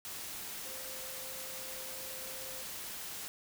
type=tone in noise; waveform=sine; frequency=523 Hz; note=C5; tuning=1 cent flat; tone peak=-51 dBFS; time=0.66-2.62 s; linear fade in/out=0 ms; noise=white; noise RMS=-43 dBFS; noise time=0.05-3.28 s; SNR=-11 dB; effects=none